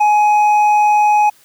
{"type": "tone with hard clipping", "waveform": "triangle", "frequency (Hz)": 839, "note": "G#5", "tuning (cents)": 17, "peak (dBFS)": -10, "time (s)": [0, 1.3], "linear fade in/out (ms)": 10, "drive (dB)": 8, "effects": ["white hiss -50 dBFS RMS until 1.44 s", "high-pass 80 Hz 12 dB/octave"]}